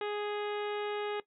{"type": "harmonic tone", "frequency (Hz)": 415.3, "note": "G#4", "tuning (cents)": 0, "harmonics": [1, 2, 3, 4, 5, 6, 7, 8, 9], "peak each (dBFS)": [-34, -40, -44, -46, -48, -50, -51, -52, -53], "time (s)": [0.01, 1.2], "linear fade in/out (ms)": 2, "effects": ["noise-tail reverb RT60 0.1 s tail -17 dB re dry"]}